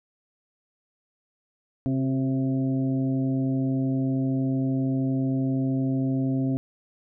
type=harmonic tone with a mistuned harmonic; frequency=132.9 Hz; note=C3; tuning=27 cents sharp; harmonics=1 / 2 / 3 / 4 / 5; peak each=-26 / -24 / -39 / -41 / -39 dBFS; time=1.86-6.57 s; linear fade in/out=0 ms; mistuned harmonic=3; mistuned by=-38 cents; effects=none